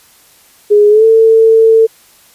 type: tone with pitch glide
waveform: sine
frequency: 415.3 to 447.7 Hz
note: G#4 to A4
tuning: 0 to +30 cents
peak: -3 dBFS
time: 0.7-1.87 s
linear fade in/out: 20 ms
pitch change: +130 cents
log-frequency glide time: 0.89-1.05 s
effects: white hiss -45 dBFS RMS until 2.34 s + resampled to 32000 Hz